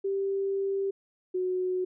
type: tone pair in turn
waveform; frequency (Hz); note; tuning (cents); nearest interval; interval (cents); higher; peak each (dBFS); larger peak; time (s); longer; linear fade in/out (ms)
sine; 392 / 367.5; G4 / F#4; 0 / -12; minor second; 112; first; -26; neither; 0.04-0.91 / 1.34-1.85; first; 10
effects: none